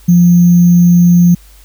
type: tone with sample-and-hold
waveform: sine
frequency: 174.61 Hz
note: F3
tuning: in tune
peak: -3 dBFS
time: 0.08-1.35 s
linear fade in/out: 10 ms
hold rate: 6300 Hz
effects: added 50 Hz sine -38 dBFS peak until 1.64 s + white hiss -45 dBFS RMS until 1.64 s